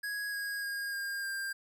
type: tone with pitch steps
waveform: square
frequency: 1661.2 / 1644 / 1627 / 1610.2 / 1593.5 Hz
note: G#6 / G#6 / G#6 / G6 / G6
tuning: 0 / -18 / -36 / +46 / +28 cents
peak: -35 dBFS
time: 0.03-1.53 s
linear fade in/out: 10 ms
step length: 300 ms
effects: none